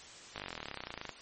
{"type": "slowing click train", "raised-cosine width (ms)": 0.3, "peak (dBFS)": -23, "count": 27, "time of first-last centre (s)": [0.36, 1.093], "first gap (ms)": 19, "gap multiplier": 1.03, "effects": ["white hiss -51 dBFS RMS until 1.21 s", "MP3 32 kbps"]}